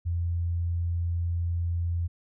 sine tone, 85.6 Hz, F2, 34 cents flat, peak -25 dBFS, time 0.05-2.08 s, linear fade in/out 20 ms, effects none

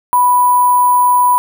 sine tone with sample-and-hold, 987.8 Hz, B5, in tune, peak -7 dBFS, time 0.13-1.38 s, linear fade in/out 0 ms, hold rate 11025 Hz, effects none

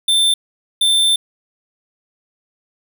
square tone bursts at uneven times, 3559 Hz, A7, 19 cents sharp, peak -12 dBFS, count 2, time 0.08-0.34 / 0.81-1.16 s, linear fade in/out 5 ms, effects none

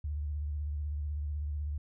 sine tone with vibrato, 73.9 Hz, D2, 11 cents sharp, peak -32 dBFS, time 0.04-1.78 s, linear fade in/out 5 ms, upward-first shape triangle, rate 16 Hz, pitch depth 89 cents each way, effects none

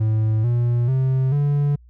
triangle tone with pitch steps, 109.3 / 119.88 / 131.49 / 144.22 Hz, A2 / A#2 / C3 / D3, -11 / +49 / +9 / -31 cents, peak -14 dBFS, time 0-1.76 s, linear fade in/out 10 ms, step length 440 ms, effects added 60 Hz sine -45 dBFS peak until 1.89 s

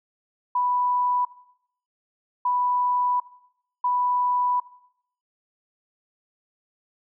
sine tone bursts at uneven times, 987.8 Hz, B5, in tune, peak -20 dBFS, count 3, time 0.55-1.25 / 2.45-3.2 / 3.84-4.6 s, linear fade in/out 5 ms, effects noise-tail reverb RT60 0.7 s tail -17 dB re dry

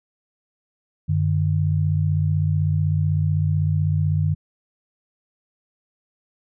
sine tone pair together, 95.19 / 151.1 Hz, F#2 / D3, +50 / +50 cents, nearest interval minor sixth, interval 800 cents, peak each -20 dBFS, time 1.08-4.35 s, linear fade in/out 20 ms, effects none

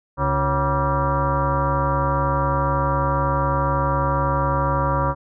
sine tone with frequency modulation, 551 Hz, C#5, 11 cents flat, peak -17 dBFS, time 0.17-5.15 s, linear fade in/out 50 ms, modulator 206 Hz, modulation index 3.5, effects none

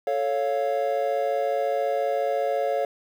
triangle chord, A augmented, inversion none, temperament equal, 440 / 554.4 / 698.5 Hz, A4 / C#5 / E#5, 0 / 0 / 0 cents, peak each -27 / -23 / -25 dBFS, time 0.07-2.85 s, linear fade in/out 2 ms, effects 9-bit

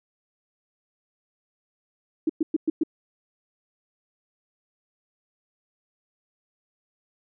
sine tone bursts, 316.8 Hz, D#4, 31 cents sharp, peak -18 dBFS, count 5, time 2.27-2.835 s, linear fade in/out 5 ms, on 25 ms, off 110 ms, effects none

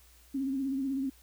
sine tone with vibrato, 269.9 Hz, C#4, 46 cents flat, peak -29 dBFS, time 0.34-1.1 s, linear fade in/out 10 ms, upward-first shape sine, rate 16 Hz, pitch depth 56 cents each way, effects added 60 Hz sine -59 dBFS peak until 1.22 s + white hiss -61 dBFS RMS until 1.22 s

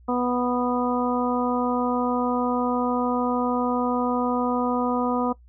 harmonic tone, 246.6 Hz, B3, 2 cents flat, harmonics 1 / 2 / 3 / 4 / 5, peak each -24 / -27 / -29 / -30 / -31 dBFS, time 0.08-5.33 s, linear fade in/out 10 ms, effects noise-tail reverb RT60 0.1 s tail -18 dB re dry + added 60 Hz sine -48 dBFS peak until 5.48 s

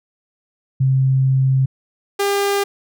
sine / sawtooth tone pair in turn, 132.7 / 401.1 Hz, C3 / G4, +25 / +40 cents, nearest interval octave + perfect fifth, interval 1915 cents, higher second, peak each -12 / -12 dBFS, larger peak neither, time 0.8-1.66 / 2.19-2.64 s, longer first, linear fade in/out 10 ms, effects none

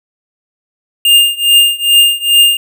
square tone with tremolo, 2811 Hz, F7, 11 cents sharp, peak -3 dBFS, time 1.05-2.57 s, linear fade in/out 2 ms, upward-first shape triangle, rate 2.4 Hz, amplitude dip 95%, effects none

